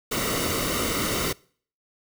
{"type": "noise with comb filter", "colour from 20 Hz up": "pink", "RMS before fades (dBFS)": -26, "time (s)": [0.11, 1.33], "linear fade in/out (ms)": 10, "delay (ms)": 1.2, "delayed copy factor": -0.65, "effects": ["noise-tail reverb RT60 0.5 s tail -24 dB re dry"]}